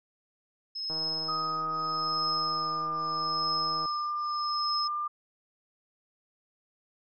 sine tone with tremolo, 5170 Hz, E8, 34 cents flat, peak -28 dBFS, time 0.75-4.88 s, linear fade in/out 10 ms, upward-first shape triangle, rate 0.81 Hz, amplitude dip 100%
click train, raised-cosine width 1 ms, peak -29 dBFS, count 471, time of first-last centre 0.9-3.856 s, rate 159 Hz
sine tone with pitch glide, 1252 to 1196.2 Hz, D#6 to D6, +10 to +31 cents, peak -29 dBFS, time 1.28-5.08 s, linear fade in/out 10 ms, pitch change -79 cents, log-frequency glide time 1.92-2.98 s
effects none

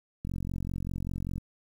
click train, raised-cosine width 5 ms, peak -22 dBFS, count 52, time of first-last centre 0.25-1.381 s, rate 45.1 Hz, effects 9-bit

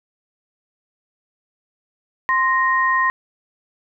sine tone pair together, 1046.5 / 1864.7 Hz, C6 / A#6, 0 / 0 cents, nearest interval minor seventh, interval 1000 cents, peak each -17 / -18 dBFS, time 2.29-3.1 s, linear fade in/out 0 ms, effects none

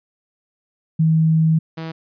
sine / sawtooth tone pair in turn, 160 / 162.05 Hz, D#3 / E3, +49 / -29 cents, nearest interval unison, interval 22 cents, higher second, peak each -12 / -23 dBFS, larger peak first, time 0.99-1.59 / 1.77-1.92 s, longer first, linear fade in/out 10 ms, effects resampled to 11025 Hz

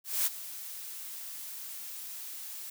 blue noise with ADSR envelope, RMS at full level -27 dBFS, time 0.04-2.7 s, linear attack 220 ms, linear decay 26 ms, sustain -15 dB, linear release 5 ms, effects none

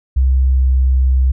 sine tone with pitch glide, 65.3 to 64.85 Hz, C2 to C2, -3 to -15 cents, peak -9 dBFS, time 0.16-1.32 s, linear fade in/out 10 ms, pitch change -12 cents, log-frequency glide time 0.52-0.66 s, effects none

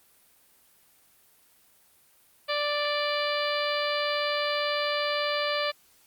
harmonic tone, 587.3 Hz, D5, in tune, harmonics 1 / 2 / 3 / 4 / 5 / 6 / 7 / 8, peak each -29 / -32 / -34 / -35 / -36 / -37 / -37 / -38 dBFS, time 2.48-5.72 s, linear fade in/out 20 ms, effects white hiss -61 dBFS RMS until 6.06 s + Opus 32 kbps

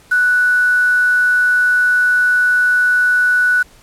sine tone with quantisation, 1480 Hz, F#6, in tune, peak -10 dBFS, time 0.11-3.63 s, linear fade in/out 10 ms, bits 5, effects pink hiss -47 dBFS RMS until 3.82 s + low-pass 12000 Hz 12 dB/octave

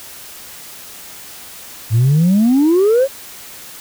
sine exponential sweep, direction up, 105.8 to 562 Hz, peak -7 dBFS, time 1.9-3.08 s, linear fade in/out 50 ms, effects tanh soft clip ceiling -7 dBFS + white hiss -35 dBFS RMS until 3.8 s

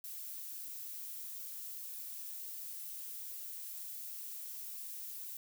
violet noise, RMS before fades -45 dBFS, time 0.04-5.37 s, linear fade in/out 2 ms, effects none

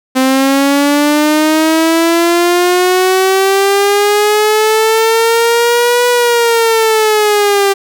sawtooth linear two-way sweep, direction up then down, 258.8 to 489.1 to 392.6 Hz, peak -4 dBFS, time 0.15-7.74 s, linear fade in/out 20 ms, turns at 6.08 s, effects none

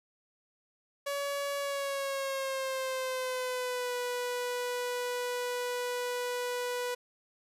sawtooth tone with pitch glide, 565 to 491.9 Hz, C#5 to B4, +33 to -7 cents, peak -28 dBFS, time 1.06-6.95 s, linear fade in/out 10 ms, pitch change -240 cents, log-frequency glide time 1.59-3.94 s, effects resampled to 32000 Hz + 11-bit

